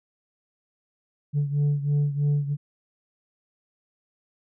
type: beating tone pair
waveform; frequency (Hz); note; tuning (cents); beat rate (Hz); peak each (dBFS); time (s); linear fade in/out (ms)
sine; 144.3 / 147.4; D3 / D3; -30 / +7; 3.1; -20 / -24; 1.33-2.57; 50
effects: tanh soft clip ceiling -18 dBFS